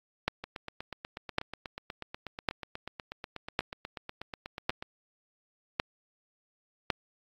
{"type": "two click trains", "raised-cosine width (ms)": 0.3, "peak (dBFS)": [-22, -10], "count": [37, 7], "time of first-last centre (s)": [[0.44, 4.825], [0.28, 6.903]], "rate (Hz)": [8.21, 0.906], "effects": ["AAC 64 kbps"]}